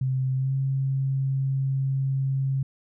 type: tone with pitch glide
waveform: sine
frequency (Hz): 130.9 to 134.89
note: C3 to C#3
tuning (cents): +1 to -47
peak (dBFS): -22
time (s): 0.01-2.63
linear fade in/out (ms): 5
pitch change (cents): +52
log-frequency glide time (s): 0.35-0.53
effects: none